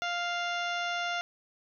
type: harmonic tone with a mistuned harmonic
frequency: 698.5 Hz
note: F5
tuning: in tune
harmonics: 1 / 2 / 3 / 4 / 5 / 6 / 7 / 8 / 9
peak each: -34 / -34 / -39 / -39 / -41 / -48 / -54 / -49 / -50 dBFS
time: 0.02-1.21 s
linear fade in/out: 0 ms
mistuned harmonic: 8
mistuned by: -24 cents
effects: none